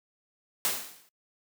white noise with exponential decay, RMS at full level -25 dBFS, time 0.65-1.09 s, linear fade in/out 0 ms, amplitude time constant 95 ms, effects noise-tail reverb RT60 0.1 s tail -24 dB re dry + high-pass 150 Hz 12 dB/octave

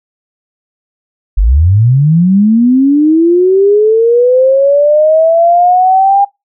sine linear sweep, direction up, 41.74 to 806 Hz, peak -4 dBFS, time 1.37-6.25 s, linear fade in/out 10 ms, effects noise-tail reverb RT60 0.2 s tail -24 dB re dry

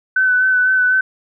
sine tone with vibrato, 1510 Hz, F#6, 35 cents sharp, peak -11 dBFS, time 0.16-1.01 s, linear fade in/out 5 ms, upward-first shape sine, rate 4 Hz, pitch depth 22 cents each way, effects none

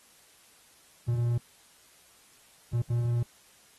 triangle tone bursts at uneven times, 119.1 Hz, A#2, 38 cents sharp, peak -22 dBFS, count 3, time 1.08-1.38 / 2.73-2.82 / 2.9-3.23 s, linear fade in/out 5 ms, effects white hiss -59 dBFS RMS until 3.78 s + AAC 32 kbps

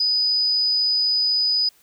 sine tone, 4978 Hz, D#8, in tune, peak -17 dBFS, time 0-1.69 s, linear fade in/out 5 ms, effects white hiss -57 dBFS RMS until 1.82 s

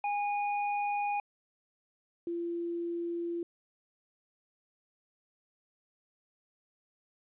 square / sine tone pair in turn, 820 / 341.8 Hz, G#5 / F4, -22 / -37 cents, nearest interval octave + minor third, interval 1515 cents, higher first, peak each -30 / -32 dBFS, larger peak first, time 0.04-1.2 / 2.27-3.43 s, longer neither, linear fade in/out 2 ms, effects resampled to 8000 Hz + 12-bit

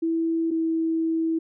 sine tone pair in turn, 328.5 / 325.3 Hz, E4 / E4, -6 / -23 cents, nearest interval unison, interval 17 cents, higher first, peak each -21 dBFS, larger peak neither, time 0.02-0.51 / 0.51-1.39 s, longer second, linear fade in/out 10 ms, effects none

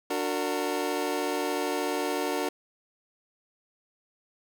25% pulse chord, D augmented, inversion none, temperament just, 293.7 / 367.1 / 458.9 Hz, D4 / F#4 / A#4, 0 / -14 / -27 cents, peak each -28 dBFS, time 0.1-2.49 s, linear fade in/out 5 ms, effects none

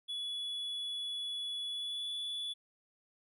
triangle tone with pitch glide, 3405 to 3437 Hz, G#7 to A7, +42 to -41 cents, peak -35 dBFS, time 0.08-2.54 s, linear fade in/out 20 ms, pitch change +17 cents, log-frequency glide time 1.66-2.1 s, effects none

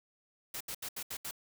white noise bursts, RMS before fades -40 dBFS, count 6, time 0.54-1.311 s, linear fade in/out 5 ms, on 66 ms, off 75 ms, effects none

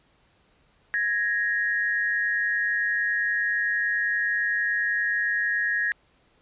sine tone pair together, 1661.2 / 1871.8 Hz, G#6 / A#6, 0 / +7 cents, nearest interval major second, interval 207 cents, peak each -25 dBFS, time 0.94-5.92 s, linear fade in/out 0 ms, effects pink hiss -63 dBFS RMS until 6.41 s + resampled to 8000 Hz

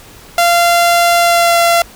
sawtooth tone with pitch glide, 690 to 683.3 Hz, F5 to F5, -21 to -38 cents, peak -4 dBFS, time 0.38-1.82 s, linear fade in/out 2 ms, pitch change -17 cents, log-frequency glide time 1.18-1.58 s, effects pink hiss -38 dBFS RMS until 1.95 s

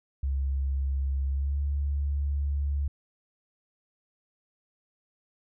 sine tone with pitch glide, 68 to 71.09 Hz, C#2 to C#2, -33 to +44 cents, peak -25 dBFS, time 0.23-2.88 s, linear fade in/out 5 ms, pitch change +77 cents, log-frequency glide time 1.3-1.59 s, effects none

